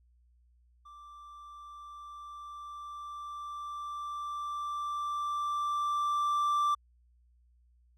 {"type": "tone with level ramp", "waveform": "triangle", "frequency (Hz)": 1174.7, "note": "D6", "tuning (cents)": 0, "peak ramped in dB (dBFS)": [-47, -23], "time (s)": [0.85, 6.75], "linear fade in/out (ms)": 10, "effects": ["added 60 Hz sine -62 dBFS peak until 7.97 s"]}